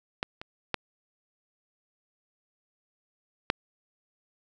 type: clicks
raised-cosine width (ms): 0.3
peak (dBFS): -12 / -23 / -10 / -6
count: 4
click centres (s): 0.229 / 0.415 / 0.743 / 3.501
effects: none